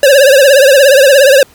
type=tone with vibrato; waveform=square; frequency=548 Hz; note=C#5; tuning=20 cents flat; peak=-3 dBFS; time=0.03-1.43 s; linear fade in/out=2 ms; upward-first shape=triangle; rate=17 Hz; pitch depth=130 cents each way; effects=pink hiss -43 dBFS RMS until 1.54 s